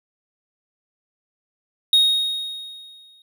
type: tone with exponential decay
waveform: triangle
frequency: 3738 Hz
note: A#7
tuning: 4 cents sharp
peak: -9 dBFS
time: 1.93-3.22 s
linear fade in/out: 2 ms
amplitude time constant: 280 ms
effects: none